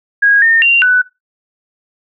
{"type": "tone with pitch steps", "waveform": "sine", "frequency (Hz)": [1643, 1823, 2768, 1492], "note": ["G#6", "A#6", "F7", "F#6"], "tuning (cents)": [-19, -39, -16, 14], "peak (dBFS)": -6, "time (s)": [0.22, 1.02], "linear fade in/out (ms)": 10, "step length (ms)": 200, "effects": ["noise-tail reverb RT60 0.2 s tail -18 dB re dry"]}